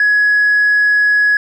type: tone with tanh clipping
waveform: triangle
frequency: 1679 Hz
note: G#6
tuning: 18 cents sharp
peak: -9 dBFS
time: 0-1.37 s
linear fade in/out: 2 ms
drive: 5 dB
effects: none